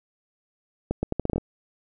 accelerating click train, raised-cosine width 2 ms, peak -11 dBFS, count 9, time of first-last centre 0.91-1.381 s, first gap 120 ms, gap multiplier 0.78, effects none

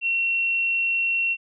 sine tone, 2725 Hz, F7, 43 cents flat, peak -20 dBFS, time 0.01-1.37 s, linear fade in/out 50 ms, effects none

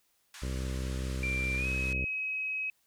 pink band-pass noise, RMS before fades -48 dBFS, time 0.34-1.93 s, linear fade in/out 2 ms, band 1100 to 10000 Hz, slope 24 dB/octave
harmonic tone, 64.8 Hz, C2, 16 cents flat, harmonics 1 / 2 / 3 / 4 / 5 / 6 / 7 / 8 / 9, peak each -33 / -39 / -43 / -45 / -47 / -49 / -50 / -51 / -52 dBFS, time 0.42-2.05 s, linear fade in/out 5 ms
sine tone with pitch glide, 2363 to 2547 Hz, D7 to D#7, +10 to +40 cents, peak -31 dBFS, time 1.23-2.7 s, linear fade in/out 2 ms, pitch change +130 cents, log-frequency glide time 1.56-1.67 s
effects white hiss -72 dBFS RMS until 2.86 s

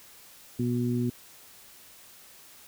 harmonic tone, 121.6 Hz, B2, 26 cents flat, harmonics 1 / 2 / 3, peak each -29 / -27 / -34 dBFS, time 0.59-1.1 s, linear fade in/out 5 ms, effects white hiss -52 dBFS RMS until 2.67 s

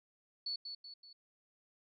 sine tone with echo, 4435 Hz, C#8, in tune, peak -36 dBFS, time 0.46-0.56 s, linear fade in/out 5 ms, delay 190 ms, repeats 3, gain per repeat -6 dB, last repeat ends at 1.13 s, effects none

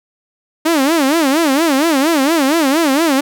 sawtooth tone with vibrato, 298.6 Hz, D4, 29 cents sharp, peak -7 dBFS, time 0.65-3.21 s, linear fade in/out 10 ms, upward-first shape sine, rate 4.3 Hz, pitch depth 220 cents each way, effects none

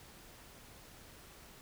silence, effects pink hiss -56 dBFS RMS until 1.61 s

